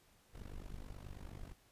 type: noise with amplitude modulation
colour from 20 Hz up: brown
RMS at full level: -45 dBFS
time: 0.33-1.54 s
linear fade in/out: 20 ms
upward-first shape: sine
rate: 49.1 Hz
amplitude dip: 95%
effects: pink hiss -69 dBFS RMS until 1.71 s + resampled to 32000 Hz